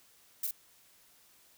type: noise with echo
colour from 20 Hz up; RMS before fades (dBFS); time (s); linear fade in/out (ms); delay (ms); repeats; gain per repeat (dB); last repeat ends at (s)
violet; -33; 0.43-0.47; 5; 41; 1; -3; 0.511
effects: white hiss -63 dBFS RMS until 1.57 s